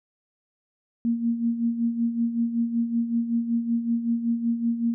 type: tone with tremolo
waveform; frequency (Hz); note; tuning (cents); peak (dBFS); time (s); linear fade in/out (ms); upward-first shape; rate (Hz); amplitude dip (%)
sine; 233.1; A#3; 0; -19; 1.05-4.94; 0; sine; 5.3; 65
effects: none